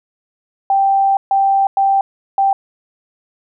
sine tone bursts at uneven times, 784 Hz, G5, in tune, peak -10 dBFS, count 4, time 0.7-1.17 / 1.31-1.67 / 1.77-2.01 / 2.38-2.53 s, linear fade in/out 2 ms, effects none

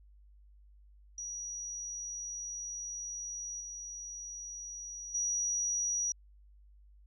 sine tone with level steps, 5800 Hz, F#8, 35 cents flat, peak -38 / -41 / -30 dBFS, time 1.18-6.12 s, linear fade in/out 2 ms, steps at 3.6 / 5.14 s, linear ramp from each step 10 ms, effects added 50 Hz sine -56 dBFS peak until 7.06 s

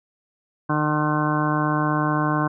harmonic tone, 151.3 Hz, D#3, 48 cents flat, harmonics 1 / 2 / 3 / 4 / 5 / 6 / 7 / 8 / 9 / 10, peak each -24 / -24 / -35 / -31 / -30 / -34 / -25 / -35 / -34 / -30 dBFS, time 0.69-2.48 s, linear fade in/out 10 ms, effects none

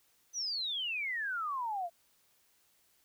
sine exponential sweep, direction down, 6110 to 661 Hz, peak -33 dBFS, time 0.33-1.9 s, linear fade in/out 50 ms, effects white hiss -70 dBFS RMS until 3.04 s

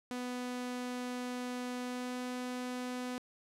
sawtooth tone with pitch glide, 248.2 to 249.8 Hz, B3 to B3, +9 to +20 cents, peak -33 dBFS, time 0.11-3.18 s, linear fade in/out 0 ms, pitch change +11 cents, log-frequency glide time 1.82-2.18 s, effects low-pass 11000 Hz 12 dB/octave

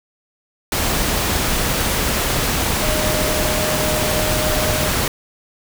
sine tone in noise, 615 Hz, D#5, 20 cents flat, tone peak -23 dBFS, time 2.82-4.89 s, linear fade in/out 2 ms, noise pink, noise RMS -19 dBFS, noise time 0.72-5.08 s, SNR -7 dB, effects none

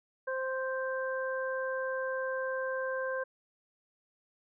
harmonic tone, 523.3 Hz, C5, in tune, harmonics 1 / 2 / 3, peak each -33 / -40 / -37 dBFS, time 0.27-3.24 s, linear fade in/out 10 ms, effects none

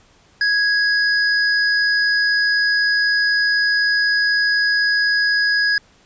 sine tone pair together, 1661.2 / 4978 Hz, G#6 / D#8, 0 / 0 cents, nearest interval octave + perfect fifth, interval 1900 cents, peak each -15 / -21 dBFS, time 0.41-5.78 s, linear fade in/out 2 ms, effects pink hiss -53 dBFS RMS until 6.05 s + resampled to 16000 Hz

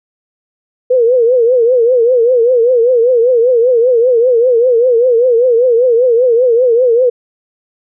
sine tone with vibrato, 484 Hz, B4, 35 cents flat, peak -6 dBFS, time 0.9-7.1 s, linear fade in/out 10 ms, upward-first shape triangle, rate 5.1 Hz, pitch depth 140 cents each way, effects none

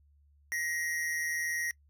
square tone pair together, 1891 / 2052 Hz, A#6 / C7, +24 / -34 cents, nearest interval minor second, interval 142 cents, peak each -33 / -39 dBFS, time 0.52-1.71 s, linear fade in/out 0 ms, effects noise-tail reverb RT60 0.1 s tail -23 dB re dry + added 72 Hz sine -61 dBFS peak until 1.89 s

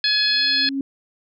harmonic tone, 846 Hz, G#5, 32 cents sharp, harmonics 2 / 3 / 4 / 5 / 6, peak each -24 / -28 / -23 / -19 / -26 dBFS, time 0.04-0.69 s, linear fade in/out 2 ms
sine tone with exponential growth, 273.3 Hz, C#4, 24 cents flat, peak -19 dBFS, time 0.16-0.81 s, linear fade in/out 2 ms, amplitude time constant 140 ms
effects none

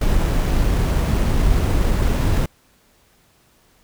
brown noise with sample-and-hold, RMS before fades -17 dBFS, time 0.01-2.46 s, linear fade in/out 5 ms, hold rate 8820 Hz, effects pink hiss -57 dBFS RMS until 3.83 s

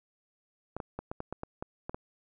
clicks, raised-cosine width 1 ms, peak -22 dBFS, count 10, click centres 0.766 / 0.802 / 0.99 / 1.115 / 1.204 / 1.326 / 1.434 / 1.625 / 1.895 / 1.945 s, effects none

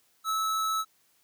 square tone, 1303 Hz, E6, 20 cents flat, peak -27 dBFS, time 0.24-0.85 s, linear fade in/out 50 ms, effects white hiss -67 dBFS RMS until 1.23 s + high-pass 80 Hz 12 dB/octave

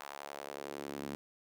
sawtooth tone with high-pass filter sweep, 71 Hz, C#2, 42 cents sharp, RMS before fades -44 dBFS, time 0-1.15 s, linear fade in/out 0 ms, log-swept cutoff 950 to 230 Hz, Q 1.6, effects none

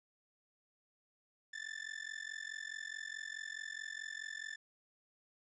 40% pulse tone with amplitude modulation, 1763 Hz, A6, 3 cents sharp, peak -38 dBFS, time 1.53-4.56 s, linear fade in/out 10 ms, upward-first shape sine, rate 44.7 Hz, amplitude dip 95%, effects resampled to 16000 Hz + 12-bit

